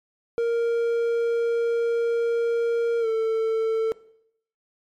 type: tone with pitch glide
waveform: triangle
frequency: 466.2 to 446.2 Hz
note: A#4 to A4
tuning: 0 to +24 cents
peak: -18 dBFS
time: 0.38-3.92 s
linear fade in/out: 0 ms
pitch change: -76 cents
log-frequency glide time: 3-3.07 s
effects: noise-tail reverb RT60 0.7 s tail -19 dB re dry + MP3 64 kbps